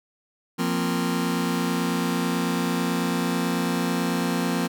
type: chord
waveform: sawtooth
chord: F suspended fourth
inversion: none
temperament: just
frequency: 174.61 / 232.8 / 261.9 Hz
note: F3 / Bb3 / C4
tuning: 0 / -2 / +2 cents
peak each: -22 / -23 / -23 dBFS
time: 0.58-4.68 s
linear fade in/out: 20 ms
effects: none